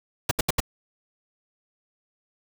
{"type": "noise bursts", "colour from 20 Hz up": "pink", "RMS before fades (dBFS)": -21, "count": 4, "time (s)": [0.29, 0.603], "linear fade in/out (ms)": 5, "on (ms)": 22, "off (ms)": 75, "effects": []}